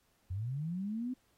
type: linear sweep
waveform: sine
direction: up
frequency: 85.7 to 259.8 Hz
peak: -34 dBFS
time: 0.3-1.14 s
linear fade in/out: 10 ms
effects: pink hiss -73 dBFS RMS until 1.37 s + AAC 48 kbps